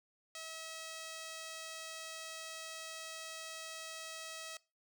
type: tone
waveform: 5% pulse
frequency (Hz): 644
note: E5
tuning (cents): -41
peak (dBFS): -33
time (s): 0.35-4.57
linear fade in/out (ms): 2
effects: noise-tail reverb RT60 0.3 s tail -22 dB re dry